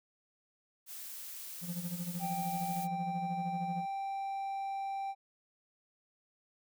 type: noise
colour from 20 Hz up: blue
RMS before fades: -45 dBFS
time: 0.86-2.88 s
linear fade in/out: 50 ms
type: tone with tremolo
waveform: triangle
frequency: 174.61 Hz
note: F3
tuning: in tune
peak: -32 dBFS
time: 1.61-3.86 s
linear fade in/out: 50 ms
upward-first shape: sine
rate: 13 Hz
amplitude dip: 75%
type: tone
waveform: triangle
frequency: 784 Hz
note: G5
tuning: in tune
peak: -33 dBFS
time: 2.19-5.15 s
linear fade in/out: 50 ms
effects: none